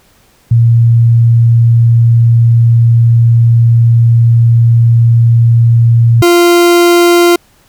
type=tone pair in turn; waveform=sine / 40% pulse; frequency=116.54 / 346.9 Hz; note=A#2 / F4; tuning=0 / -12 cents; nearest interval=octave + perfect fifth; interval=1888 cents; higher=second; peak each=-3 dBFS; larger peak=neither; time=0.51-6.22 / 6.22-7.36 s; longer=first; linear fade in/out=5 ms; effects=pink hiss -48 dBFS RMS until 7.68 s